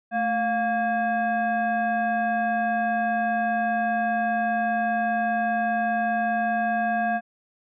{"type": "tone with frequency modulation", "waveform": "sine", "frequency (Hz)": 705, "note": "F5", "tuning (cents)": 16, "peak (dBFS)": -21, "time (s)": [0.11, 7.21], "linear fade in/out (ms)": 50, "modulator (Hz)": 925, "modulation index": 0.9, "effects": []}